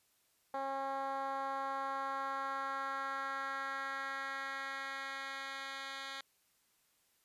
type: tone with band-pass filter sweep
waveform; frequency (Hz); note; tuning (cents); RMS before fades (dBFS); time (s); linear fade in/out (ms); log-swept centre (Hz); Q
10% pulse; 271.6; C#4; -35; -40; 0.54-6.21; 2; 750 to 2900; 1.8
effects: white hiss -74 dBFS RMS until 7.24 s + resampled to 32000 Hz